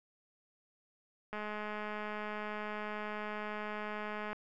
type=click train; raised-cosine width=0.5 ms; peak=-26 dBFS; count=634; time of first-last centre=1.33-4.33 s; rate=211 Hz; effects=none